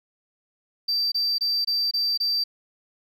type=tone bursts; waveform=sine; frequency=4672 Hz; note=D8; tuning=10 cents flat; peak=-19 dBFS; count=6; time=0.88-2.44 s; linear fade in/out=10 ms; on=240 ms; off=24 ms; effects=tanh soft clip ceiling -19 dBFS + 10-bit